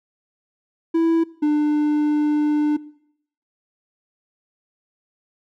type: tone pair in turn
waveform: triangle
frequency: 329.6 / 298.7 Hz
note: E4 / D4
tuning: 0 / +29 cents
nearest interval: major second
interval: 171 cents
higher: first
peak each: -13 dBFS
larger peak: neither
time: 0.94-1.24 / 1.42-2.77 s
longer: second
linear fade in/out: 10 ms
effects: noise-tail reverb RT60 0.7 s tail -21 dB re dry